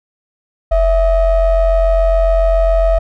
triangle ring-modulated tone, 307.4 Hz, D#4, 21 cents flat, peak -4 dBFS, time 0.71-2.99 s, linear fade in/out 10 ms, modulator 351 Hz, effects none

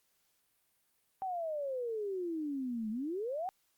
sine exponential two-way sweep, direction down then up, 780 to 210.7 to 780 Hz, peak -34 dBFS, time 1.22-3.49 s, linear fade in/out 0 ms, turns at 2.9 s, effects white hiss -75 dBFS RMS until 3.77 s + Opus 48 kbps

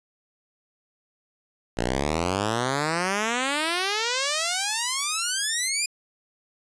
5% pulse exponential sweep, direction up, 56.2 to 2475 Hz, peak -12 dBFS, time 1.77-5.86 s, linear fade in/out 5 ms, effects resampled to 22050 Hz

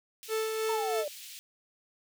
pink high-pass noise, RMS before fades -46 dBFS, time 0.23-1.39 s, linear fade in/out 0 ms, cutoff 2600 Hz, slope 24 dB/octave
45% pulse tone with tremolo, 440 Hz, A4, in tune, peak -28 dBFS, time 0.28-1.05 s, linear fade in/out 50 ms, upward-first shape sine, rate 3.1 Hz, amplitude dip 35%
sine linear sweep, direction down, 932.3 to 573 Hz, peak -32 dBFS, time 0.69-1.08 s, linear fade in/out 2 ms
effects none

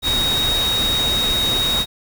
sine tone in noise, 3765 Hz, A#7, 16 cents sharp, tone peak -17 dBFS, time 0.02-1.86 s, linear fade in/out 50 ms, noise pink, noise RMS -24 dBFS, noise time 0.02-1.86 s, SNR +4 dB, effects none

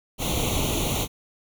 pink noise with comb filter, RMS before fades -25 dBFS, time 0.18-1.08 s, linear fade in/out 50 ms, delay 0.3 ms, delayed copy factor +0.9, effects none

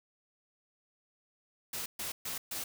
white noise bursts, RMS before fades -38 dBFS, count 4, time 1.73-2.64 s, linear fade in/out 5 ms, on 130 ms, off 130 ms, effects none

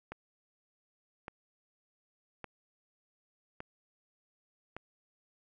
click train, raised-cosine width 0.5 ms, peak -26 dBFS, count 5, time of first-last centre 0.12-4.766 s, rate 0.861 Hz, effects none

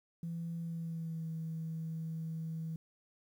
sine tone with pitch glide, 167.6 to 161.42 Hz, E3 to E3, +29 to -36 cents, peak -36 dBFS, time 0.23-2.76 s, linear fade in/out 2 ms, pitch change -65 cents, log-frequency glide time 0.59-1.3 s, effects tanh soft clip ceiling -32 dBFS + 11-bit

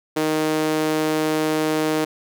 sawtooth tone with high-pass filter, 155.56 Hz, D#3, in tune, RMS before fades -21 dBFS, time 0.16-2.05 s, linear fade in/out 10 ms, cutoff 360 Hz, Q 2.1, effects none

